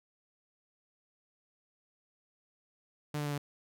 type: tone with pitch steps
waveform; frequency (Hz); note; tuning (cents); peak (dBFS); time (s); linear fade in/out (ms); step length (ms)
sawtooth; 148.8 / 147.18 / 145.57 / 143.98; D3 / D3 / D3 / D3; +23 / +4 / -15 / -34; -29; 3.14-3.38; 5; 60
effects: none